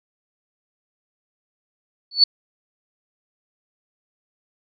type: tone with exponential growth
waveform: sine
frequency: 4455 Hz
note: C#8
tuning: 8 cents sharp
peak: -5 dBFS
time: 2.11-2.24 s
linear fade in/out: 5 ms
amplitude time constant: 27 ms
effects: none